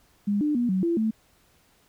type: tone with pitch steps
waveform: sine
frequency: 203.9 / 298.8 / 241 / 187.6 / 338.5 / 220 Hz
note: G#3 / D4 / B3 / F#3 / E4 / A3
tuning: -32 / +30 / -42 / +24 / +46 / 0 cents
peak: -21 dBFS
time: 0.27-1.11 s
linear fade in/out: 10 ms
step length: 140 ms
effects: pink hiss -62 dBFS RMS until 1.88 s